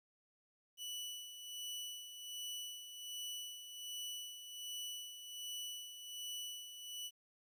sawtooth tone with tremolo, 2960 Hz, F#7, in tune, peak -39 dBFS, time 0.77-7.11 s, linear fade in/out 50 ms, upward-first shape sine, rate 1.3 Hz, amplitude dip 60%, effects 12-bit

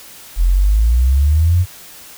sine exponential sweep, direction up, 41.02 to 93.5 Hz, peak -9 dBFS, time 0.36-1.66 s, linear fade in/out 50 ms, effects white hiss -38 dBFS RMS until 2.17 s

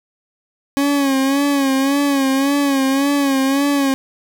40% pulse tone with vibrato, 275.9 Hz, C#4, 8 cents flat, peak -13 dBFS, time 0.77-3.94 s, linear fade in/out 0 ms, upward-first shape sine, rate 1.8 Hz, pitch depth 61 cents each way, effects none

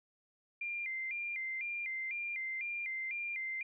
sine tone with vibrato, 2233 Hz, C#7, 12 cents sharp, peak -36 dBFS, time 0.61-3.63 s, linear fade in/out 5 ms, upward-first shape square, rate 2 Hz, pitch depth 120 cents each way, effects none

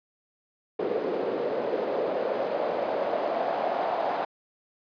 pink noise with band-pass filter sweep, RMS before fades -28 dBFS, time 0.79-4.25 s, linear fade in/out 5 ms, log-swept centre 430 to 730 Hz, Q 3.4, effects high-pass 200 Hz 12 dB/octave + resampled to 11025 Hz

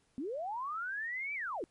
sine linear two-way sweep, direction up then down, 236.9 to 2349 to 288.3 Hz, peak -35 dBFS, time 0.18-1.64 s, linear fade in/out 0 ms, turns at 1.34 s, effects pink hiss -72 dBFS RMS until 1.7 s + MP3 48 kbps

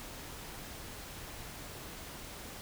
silence, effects pink hiss -46 dBFS RMS until 2.61 s

